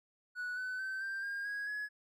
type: tone with pitch steps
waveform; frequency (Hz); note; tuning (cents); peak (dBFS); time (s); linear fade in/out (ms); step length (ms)
triangle; 1474 / 1507.6 / 1541.9 / 1577.1 / 1613 / 1649.7 / 1687.3; F#6 / F#6 / G6 / G6 / G6 / G#6 / G#6; -7 / +32 / -29 / +10 / +49 / -12 / +27; -34; 0.35-1.89; 50; 220
effects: tanh soft clip ceiling -30 dBFS